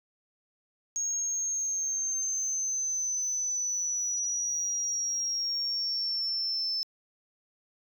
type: linear sweep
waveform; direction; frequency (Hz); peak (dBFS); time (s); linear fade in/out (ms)
sine; down; 6570 to 5270; -27; 0.96-6.83; 0
effects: tanh soft clip ceiling -23 dBFS